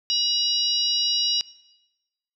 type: harmonic tone with a mistuned harmonic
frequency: 965 Hz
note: B5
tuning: 40 cents flat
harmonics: 3 / 4 / 5 / 6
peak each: -26 / -26 / -26 / -26 dBFS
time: 0.1-1.41 s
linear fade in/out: 0 ms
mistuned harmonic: 6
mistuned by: -65 cents
effects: noise-tail reverb RT60 1.0 s tail -19 dB re dry